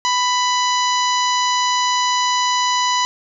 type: harmonic tone with a mistuned harmonic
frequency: 992 Hz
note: B5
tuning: 7 cents sharp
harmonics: 1 / 2 / 3 / 4 / 5 / 6 / 7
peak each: -17 / -25 / -25 / -25 / -29 / -27 / -30 dBFS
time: 0.05-3.05 s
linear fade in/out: 0 ms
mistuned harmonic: 4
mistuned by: +17 cents
effects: none